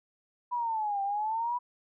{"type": "exponential two-way sweep", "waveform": "sine", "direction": "down then up", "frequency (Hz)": [987.8, 784, 987.8], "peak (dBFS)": -28, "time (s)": [0.51, 1.59], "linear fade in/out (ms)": 20, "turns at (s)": 1.02, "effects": []}